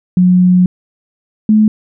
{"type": "tone pair in turn", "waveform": "sine", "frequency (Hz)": [181.2, 215], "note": ["F#3", "A3"], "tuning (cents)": [-36, -40], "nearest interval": "minor third", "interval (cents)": 296, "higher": "second", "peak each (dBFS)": -5, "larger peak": "neither", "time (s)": [[0.17, 0.66], [1.49, 1.68]], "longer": "first", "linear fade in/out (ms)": 2, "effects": []}